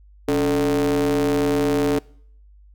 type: ring-modulated tone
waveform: square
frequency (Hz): 79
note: D#2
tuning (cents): +27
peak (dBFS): -15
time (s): 0.28-1.99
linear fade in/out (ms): 5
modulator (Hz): 361
effects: noise-tail reverb RT60 0.6 s tail -24 dB re dry + added 50 Hz sine -46 dBFS peak until 2.74 s